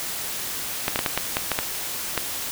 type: clicks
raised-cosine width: 0.3 ms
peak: -5 dBFS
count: 9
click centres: 0.881 / 0.959 / 0.991 / 1.062 / 1.176 / 1.369 / 1.517 / 1.589 / 2.177 s
effects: white hiss -30 dBFS RMS until 2.51 s